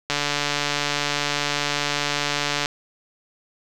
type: click train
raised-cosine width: 0.2 ms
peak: -5 dBFS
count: 372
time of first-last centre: 0.1-2.659 s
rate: 145 Hz
effects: none